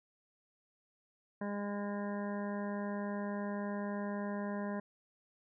harmonic tone, 203.6 Hz, G#3, 34 cents flat, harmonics 1 / 2 / 3 / 4 / 5 / 7 / 8 / 9, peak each -37 / -45 / -43 / -50 / -47 / -56 / -51 / -53 dBFS, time 1.41-4.8 s, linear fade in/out 5 ms, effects none

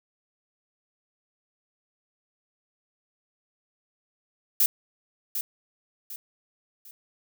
violet noise with echo, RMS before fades -20 dBFS, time 4.6-4.66 s, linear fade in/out 2 ms, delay 750 ms, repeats 3, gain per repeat -9 dB, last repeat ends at 6.91 s, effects none

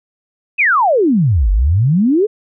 sine exponential two-way sweep, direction down then up, 2662 to 45.57 to 450.4 Hz, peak -9 dBFS, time 0.58-2.27 s, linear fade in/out 20 ms, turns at 1.51 s, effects none

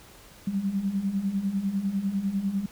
sine beating tone pair, 190 / 200 Hz, F#3 / G3, +46 / +35 cents, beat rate 10 Hz, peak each -31 / -26 dBFS, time 0.47-2.66 s, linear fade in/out 5 ms, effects pink hiss -51 dBFS RMS until 2.71 s

